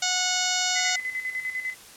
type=harmonic tone; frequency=732 Hz; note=F#5; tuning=19 cents flat; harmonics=1 / 2 / 3 / 4 / 5 / 6 / 7 / 8 / 9 / 10; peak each=-32 / -32 / -32 / -32 / -32 / -32 / -32 / -32 / -32 / -32 dBFS; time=0.02-0.96 s; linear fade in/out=5 ms
type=tone with tremolo; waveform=sine; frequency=2026 Hz; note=B6; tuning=44 cents sharp; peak=-26 dBFS; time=0.75-1.75 s; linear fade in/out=20 ms; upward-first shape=square; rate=10 Hz; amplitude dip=60%
effects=white hiss -47 dBFS RMS until 1.96 s + low-pass 11000 Hz 12 dB/octave